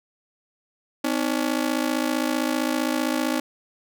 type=ring-modulated tone; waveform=sawtooth; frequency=283.2 Hz; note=C#4; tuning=37 cents sharp; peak=-15 dBFS; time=1.04-3.4 s; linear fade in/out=5 ms; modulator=27.7 Hz; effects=none

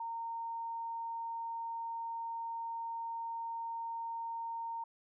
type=tone; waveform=sine; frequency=920 Hz; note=A#5; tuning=23 cents flat; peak=-37 dBFS; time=0-4.84 s; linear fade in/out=5 ms; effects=none

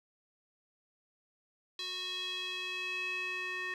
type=tone with band-pass filter sweep; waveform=square; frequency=367.2 Hz; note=F#4; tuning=13 cents flat; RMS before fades=-38 dBFS; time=1.79-3.74 s; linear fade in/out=2 ms; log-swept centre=3800 to 2100 Hz; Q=5; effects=none

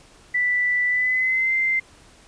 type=tone with pitch glide; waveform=sine; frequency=1975.5 to 2083 Hz; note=B6 to C7; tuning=0 to -8 cents; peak=-18 dBFS; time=0.34-1.8 s; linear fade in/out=10 ms; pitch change=+92 cents; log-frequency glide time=0.87-1.54 s; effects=pink hiss -51 dBFS RMS until 2.27 s + resampled to 22050 Hz

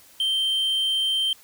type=tone; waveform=triangle; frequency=3132 Hz; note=G7; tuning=2 cents flat; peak=-19 dBFS; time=0.2-1.33 s; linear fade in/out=2 ms; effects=white hiss -52 dBFS RMS until 1.43 s

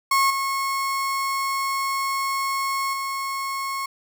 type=tone with level steps; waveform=35% pulse; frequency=1090 Hz; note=C#6; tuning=29 cents flat; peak=-15 / -21 / -24 dBFS; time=0.11-3.86 s; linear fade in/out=5 ms; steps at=0.3 / 2.93 s; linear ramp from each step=5 ms; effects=none

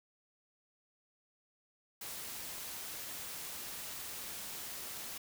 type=noise; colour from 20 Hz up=white; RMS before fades=-44 dBFS; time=2.01-5.18 s; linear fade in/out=5 ms; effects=none

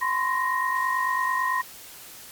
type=tone cluster; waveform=sine; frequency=1018 / 1067 / 1868 Hz; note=C6 / C6 / A#6; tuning=-48 / +34 / +3 cents; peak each=-25 / -29 / -27 dBFS; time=0.01-1.62 s; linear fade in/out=10 ms; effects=white hiss -44 dBFS RMS until 2.31 s + Opus 48 kbps

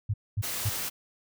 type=tone bursts; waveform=sine; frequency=103.83 Hz; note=G#2; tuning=in tune; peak=-24 dBFS; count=3; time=0.09-0.697 s; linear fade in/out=10 ms; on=49 ms; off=230 ms
type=noise; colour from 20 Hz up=white; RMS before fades=-33 dBFS; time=0.42-0.9 s; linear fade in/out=20 ms
effects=none

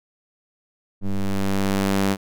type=ring-modulated tone; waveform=sawtooth; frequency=98 Hz; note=G2; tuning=in tune; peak=-12 dBFS; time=1.01-2.17 s; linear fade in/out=50 ms; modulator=97.8 Hz; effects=none

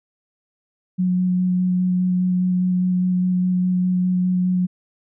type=tone with vibrato; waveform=sine; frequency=182 Hz; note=F#3; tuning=28 cents flat; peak=-16 dBFS; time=0.98-4.67 s; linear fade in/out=20 ms; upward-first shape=square; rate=4.9 Hz; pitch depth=8 cents each way; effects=none

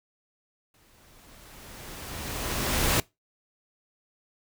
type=noise with exponential growth; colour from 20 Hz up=pink; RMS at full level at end=-22 dBFS; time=0.74-3 s; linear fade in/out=2 ms; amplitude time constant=490 ms; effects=noise-tail reverb RT60 0.2 s tail -22 dB re dry

